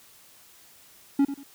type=tone with echo; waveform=triangle; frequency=279 Hz; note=C#4; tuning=11 cents sharp; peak=-15 dBFS; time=1.19-1.25 s; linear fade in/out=5 ms; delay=92 ms; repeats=2; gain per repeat=-12 dB; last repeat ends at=1.434 s; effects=white hiss -54 dBFS RMS until 1.54 s